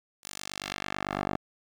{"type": "tone with band-pass filter sweep", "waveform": "10% pulse", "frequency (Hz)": 49, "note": "G1", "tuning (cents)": 0, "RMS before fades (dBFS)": -35, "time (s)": [0.23, 1.37], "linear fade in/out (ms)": 10, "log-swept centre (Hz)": [10000, 640], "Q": 0.82, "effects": []}